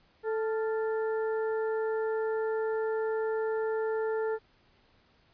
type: harmonic tone with a mistuned harmonic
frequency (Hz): 440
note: A4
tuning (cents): 0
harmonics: 1 / 2 / 3 / 4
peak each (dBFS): -28 / -39 / -42 / -45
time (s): 0.23-4.39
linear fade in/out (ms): 50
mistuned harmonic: 3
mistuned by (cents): +88
effects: pink hiss -65 dBFS RMS until 5.33 s + resampled to 11025 Hz